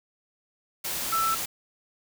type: tone in noise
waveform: sine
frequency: 1326 Hz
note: E6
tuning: 10 cents sharp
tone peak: -23 dBFS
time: 1.12-1.35 s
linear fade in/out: 10 ms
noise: white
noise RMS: -31 dBFS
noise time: 0.84-1.46 s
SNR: +5 dB
effects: none